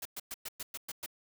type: noise bursts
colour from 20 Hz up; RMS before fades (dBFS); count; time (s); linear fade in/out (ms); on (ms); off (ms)
white; -40; 8; 0.02-1.062; 5; 34; 110
effects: none